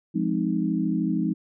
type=chord; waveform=sine; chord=F minor seventh; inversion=none; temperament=equal with one note detuned; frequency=174.61 / 207.7 / 259.7 / 311.1 Hz; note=F3 / Ab3 / C4 / Eb4; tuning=0 / 0 / -13 / 0 cents; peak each=-27 / -27 / -29 / -27 dBFS; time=0.14-1.34 s; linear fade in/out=20 ms; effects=none